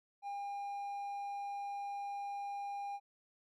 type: tone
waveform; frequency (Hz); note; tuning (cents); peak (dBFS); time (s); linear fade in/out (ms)
triangle; 805; G5; +46; -37; 0.22-3; 50
effects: none